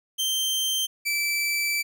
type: tone pair in turn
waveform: sawtooth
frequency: 3136 / 2323 Hz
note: G7 / D7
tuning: 0 / -20 cents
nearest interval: perfect fourth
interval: 520 cents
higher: first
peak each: -20 dBFS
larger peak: neither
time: 0.18-0.87 / 1.05-1.83 s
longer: second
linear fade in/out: 20 ms
effects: none